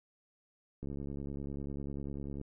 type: click train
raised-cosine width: 3 ms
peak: -29 dBFS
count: 112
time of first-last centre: 0.83-2.413 s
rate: 70.1 Hz
effects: none

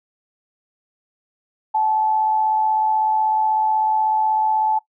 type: tone pair together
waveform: sine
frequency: 771 / 867.2 Hz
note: G5 / A5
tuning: -29 / -25 cents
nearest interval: major second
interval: 204 cents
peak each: -27 / -16 dBFS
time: 1.74-4.79 s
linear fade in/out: 10 ms
effects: noise-tail reverb RT60 0.1 s tail -18 dB re dry

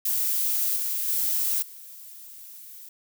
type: noise with level steps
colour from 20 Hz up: violet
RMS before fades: -25 / -28 / -25 / -44 dBFS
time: 0.05-2.89 s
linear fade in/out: 5 ms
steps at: 0.76 / 1.08 / 1.62 s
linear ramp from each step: 5 ms
effects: none

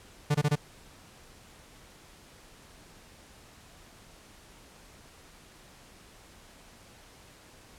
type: tone bursts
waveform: 45% pulse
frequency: 147.3 Hz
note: D3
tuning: 6 cents sharp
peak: -22 dBFS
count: 4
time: 0.3-0.557 s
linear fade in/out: 10 ms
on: 47 ms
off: 23 ms
effects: pink hiss -54 dBFS RMS until 7.78 s + low-pass 11000 Hz 12 dB/octave

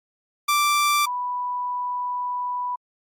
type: tone pair in turn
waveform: sawtooth / sine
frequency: 1174 / 987.2 Hz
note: D6 / B5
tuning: -1 / -1 cents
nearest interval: minor third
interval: 300 cents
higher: first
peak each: -14 / -24 dBFS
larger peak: first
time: 0.48-1.06 / 1.06-2.76 s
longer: second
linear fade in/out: 10 ms
effects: AAC 64 kbps

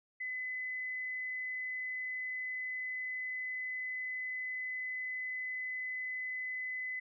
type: tone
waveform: sine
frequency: 2017 Hz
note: B6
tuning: 36 cents sharp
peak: -36 dBFS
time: 0.2-7 s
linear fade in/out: 10 ms
effects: none

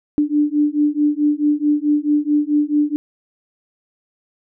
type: beating tone pair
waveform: sine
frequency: 293.7 / 298.3 Hz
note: D4 / D4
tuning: 0 / +27 cents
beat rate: 4.6 Hz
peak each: -17 dBFS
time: 0.18-2.96 s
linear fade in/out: 0 ms
effects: none

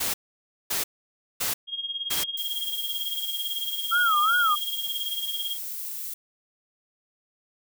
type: noise bursts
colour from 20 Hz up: white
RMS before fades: -27 dBFS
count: 4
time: 0-2.24 s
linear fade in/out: 10 ms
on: 140 ms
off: 560 ms
type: tone with tremolo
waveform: sine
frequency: 3253 Hz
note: G#7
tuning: 37 cents flat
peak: -26 dBFS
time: 1.67-5.58 s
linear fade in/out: 50 ms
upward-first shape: sine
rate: 18 Hz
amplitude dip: 75%
type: noise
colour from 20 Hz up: violet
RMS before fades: -34 dBFS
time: 2.37-6.14 s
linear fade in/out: 5 ms
type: tone with vibrato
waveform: sine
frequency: 1318.5 Hz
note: E6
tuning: in tune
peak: -19 dBFS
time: 3.91-4.56 s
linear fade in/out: 20 ms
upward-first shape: sine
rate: 2.7 Hz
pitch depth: 170 cents each way
effects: none

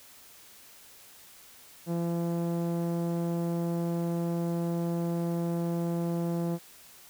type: tone with low-pass filter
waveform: sawtooth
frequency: 170 Hz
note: F3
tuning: 46 cents flat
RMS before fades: -30 dBFS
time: 1.86-6.59 s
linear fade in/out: 50 ms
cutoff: 650 Hz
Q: 0.89
effects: white hiss -53 dBFS RMS until 7.09 s

